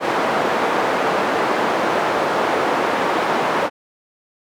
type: band-pass noise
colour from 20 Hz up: white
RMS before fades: -19 dBFS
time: 0-3.7 s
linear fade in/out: 50 ms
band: 300 to 1000 Hz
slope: 12 dB/octave
effects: none